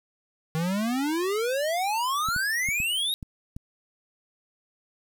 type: exponential sweep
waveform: square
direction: up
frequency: 155.7 to 3837 Hz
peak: -25 dBFS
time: 0.55-3.14 s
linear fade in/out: 0 ms
type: clicks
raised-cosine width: 5 ms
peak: -24 dBFS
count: 6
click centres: 2.287 / 2.363 / 2.688 / 2.802 / 3.228 / 3.565 s
effects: 9-bit